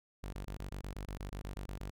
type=tone bursts; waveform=sawtooth; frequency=48.7 Hz; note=G1; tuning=11 cents flat; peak=-36 dBFS; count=14; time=0.23-1.903 s; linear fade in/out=10 ms; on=100 ms; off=21 ms; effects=none